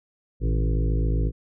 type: harmonic tone with a mistuned harmonic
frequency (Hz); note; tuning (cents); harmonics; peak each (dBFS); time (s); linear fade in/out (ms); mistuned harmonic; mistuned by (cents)
54; A1; -32; 1 / 2 / 3 / 5 / 6 / 7 / 8 / 9; -21 / -27 / -31 / -35 / -37 / -38 / -39 / -40; 0.4-1.32; 50; 2; +90
effects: none